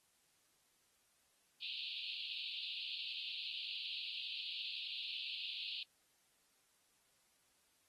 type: band-pass noise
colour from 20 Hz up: pink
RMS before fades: -45 dBFS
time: 1.62-5.83 s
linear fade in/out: 2 ms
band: 2600 to 4400 Hz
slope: 96 dB/octave
effects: white hiss -75 dBFS RMS until 7.88 s + AAC 32 kbps